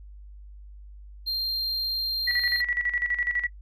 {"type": "tone", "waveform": "triangle", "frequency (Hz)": 4186, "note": "C8", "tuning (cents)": 0, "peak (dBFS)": -24, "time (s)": [1.26, 2.62], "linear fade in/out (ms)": 20}
{"type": "tone with tremolo", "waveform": "sine", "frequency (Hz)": 1944, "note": "B6", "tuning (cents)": -28, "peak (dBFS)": -23, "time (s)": [2.27, 3.47], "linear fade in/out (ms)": 10, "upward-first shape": "square", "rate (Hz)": 12, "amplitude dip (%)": 70}
{"effects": ["noise-tail reverb RT60 0.1 s tail -18 dB re dry", "added 50 Hz sine -42 dBFS peak until 3.61 s"]}